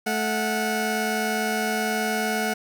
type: tone pair together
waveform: 20% pulse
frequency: 217.8 / 732.6 Hz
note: A3 / F#5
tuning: -17 / -17 cents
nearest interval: octave + major sixth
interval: 2100 cents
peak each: -21 dBFS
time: 0.06-2.54 s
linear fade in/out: 10 ms
effects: 9-bit